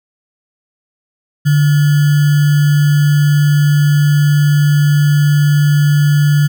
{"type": "tone with sample-and-hold", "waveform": "sine", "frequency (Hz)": 146.83, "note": "D3", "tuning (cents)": 0, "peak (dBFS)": -7, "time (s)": [1.45, 6.48], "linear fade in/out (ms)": 20, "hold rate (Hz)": 1575, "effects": []}